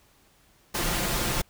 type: noise with comb filter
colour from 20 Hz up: pink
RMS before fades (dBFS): -27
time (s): 0.74-1.42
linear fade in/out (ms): 10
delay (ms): 5.7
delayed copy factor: +0.5
effects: pink hiss -61 dBFS RMS until 1.49 s